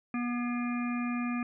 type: harmonic tone with a mistuned harmonic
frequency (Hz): 242.1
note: B3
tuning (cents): -34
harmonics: 1 / 3 / 5 / 7 / 9 / 10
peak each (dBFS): -30 / -44 / -40 / -46 / -48 / -42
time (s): 0.14-1.43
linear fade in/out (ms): 2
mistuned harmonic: 9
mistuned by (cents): -65
effects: none